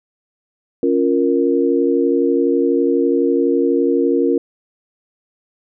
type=chord; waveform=sine; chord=Bb minor; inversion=first; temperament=equal; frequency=277.2 / 349.2 / 466.2 Hz; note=Db4 / F4 / Bb4; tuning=0 / 0 / 0 cents; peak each=-17 dBFS; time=0.83-4.38 s; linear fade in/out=2 ms; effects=none